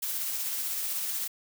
blue noise with tremolo, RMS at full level -31 dBFS, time 0.02-1.28 s, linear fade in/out 10 ms, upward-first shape sine, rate 16 Hz, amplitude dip 25%, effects none

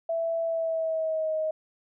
sine tone with pitch glide, 662 to 627.7 Hz, E5 to D#5, +7 to +15 cents, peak -25 dBFS, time 0.09-1.51 s, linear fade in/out 5 ms, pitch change -92 cents, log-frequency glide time 0.44-1.35 s, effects none

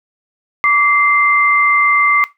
sine tone pair together, 1157 / 2084 Hz, D6 / C7, -26 / -7 cents, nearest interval minor seventh, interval 1019 cents, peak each -12 dBFS, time 0.64-2.24 s, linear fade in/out 0 ms, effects noise-tail reverb RT60 0.2 s tail -17 dB re dry

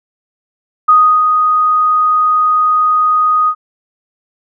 sine tone with ADSR envelope, 1244.5 Hz, D#6, in tune, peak -3 dBFS, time 0.88-3.55 s, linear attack 11 ms, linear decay 330 ms, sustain -5 dB, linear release 67 ms, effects none

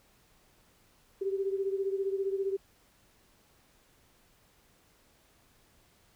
sine beating tone pair, 387.3 / 402.3 Hz, G4 / G4, -21 / +45 cents, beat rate 15 Hz, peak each -30 / -35 dBFS, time 1.21-2.57 s, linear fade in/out 10 ms, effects pink hiss -65 dBFS RMS until 6.15 s

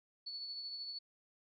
sine tone with tremolo, 4435 Hz, C#8, in tune, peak -40 dBFS, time 0.26-0.99 s, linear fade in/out 10 ms, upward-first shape triangle, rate 13 Hz, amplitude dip 40%, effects none

